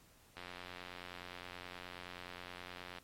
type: click train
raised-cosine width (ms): 0.3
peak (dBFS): -30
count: 235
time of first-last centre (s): 0.37-2.985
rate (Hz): 89.5
effects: pink hiss -65 dBFS RMS until 3.03 s + MP3 64 kbps